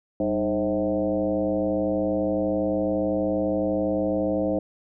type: tone with frequency modulation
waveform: sine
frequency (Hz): 417.6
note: G#4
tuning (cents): +10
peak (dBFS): -21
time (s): 0.2-4.59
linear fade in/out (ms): 2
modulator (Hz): 112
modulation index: 2.1
effects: none